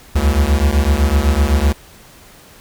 square beating tone pair, 67.6 / 75.5 Hz, C#2 / D2, -43 / +48 cents, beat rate 7.9 Hz, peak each -15 dBFS, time 0.15-1.73 s, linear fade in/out 10 ms, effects pink hiss -43 dBFS RMS until 2.6 s

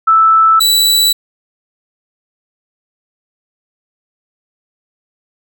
sine / sawtooth tone pair in turn, 1317 / 3947 Hz, E6 / B7, -2 / -2 cents, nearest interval octave + perfect fifth, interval 1900 cents, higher second, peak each -5 dBFS, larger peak neither, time 0.07-0.6 / 0.6-1.13 s, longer neither, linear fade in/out 10 ms, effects none

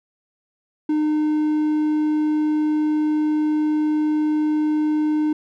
triangle tone, 304.8 Hz, D#4, 36 cents flat, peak -15 dBFS, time 0.89-5.33 s, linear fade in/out 5 ms, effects none

